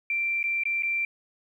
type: tone with dropouts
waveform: sine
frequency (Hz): 2355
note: D7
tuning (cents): +4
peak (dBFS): -24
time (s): 0.1-1.05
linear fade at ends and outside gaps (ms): 2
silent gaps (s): 0.429-0.439 / 0.636-0.654 / 0.824-0.832
effects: 10-bit